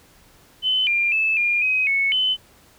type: tone with pitch steps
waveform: sine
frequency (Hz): 3038 / 2393 / 2618 / 2411 / 2526 / 2206 / 3035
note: F#7 / D7 / E7 / D7 / D#7 / C#7 / F#7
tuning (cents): +45 / +32 / -13 / +45 / +26 / -9 / +43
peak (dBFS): -17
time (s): 0.62-2.37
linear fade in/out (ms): 50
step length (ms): 250
effects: pink hiss -53 dBFS RMS until 2.78 s